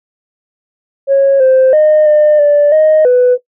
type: tone with pitch steps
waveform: sine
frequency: 549 / 522 / 613 / 603 / 584 / 622 / 496.9 Hz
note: C#5 / C5 / D#5 / D5 / D5 / D#5 / B4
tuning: -17 / -4 / -26 / +46 / -10 / -1 / +11 cents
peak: -3 dBFS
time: 1.07-3.38 s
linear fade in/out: 50 ms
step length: 330 ms
effects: noise-tail reverb RT60 0.1 s tail -17 dB re dry + tanh soft clip ceiling -2 dBFS